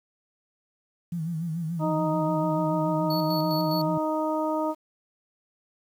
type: tone with vibrato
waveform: sine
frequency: 164.81 Hz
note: E3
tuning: in tune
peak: -27 dBFS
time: 1.12-3.98 s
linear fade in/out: 5 ms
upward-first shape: sine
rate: 6.9 Hz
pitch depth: 94 cents each way
type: harmonic tone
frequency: 311.1 Hz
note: D#4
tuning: in tune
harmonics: 1 / 2 / 3 / 4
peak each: -28 / -28 / -30 / -35 dBFS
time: 1.79-4.75 s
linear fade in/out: 50 ms
type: tone with tremolo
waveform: square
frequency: 4435 Hz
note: C#8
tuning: in tune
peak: -32 dBFS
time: 3.1-3.82 s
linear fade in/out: 5 ms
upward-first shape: square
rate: 4.9 Hz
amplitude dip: 60%
effects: 9-bit